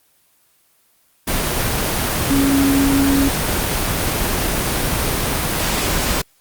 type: tone in noise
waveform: sine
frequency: 275.7 Hz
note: C#4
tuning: 9 cents flat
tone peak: -13 dBFS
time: 2.3-3.29 s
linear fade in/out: 10 ms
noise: pink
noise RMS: -19 dBFS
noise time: 1.27-6.22 s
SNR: +3 dB
effects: white hiss -58 dBFS RMS until 6.4 s + Opus 24 kbps